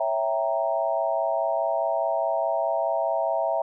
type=chord; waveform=sine; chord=C# diminished seventh; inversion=none; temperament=equal; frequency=554.4 / 659.3 / 784 / 932.3 Hz; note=C#5 / E5 / G5 / Bb5; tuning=0 / 0 / 0 / 0 cents; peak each=-30 / -24 / -30 / -30 dBFS; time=0-3.62 s; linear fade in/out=5 ms; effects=none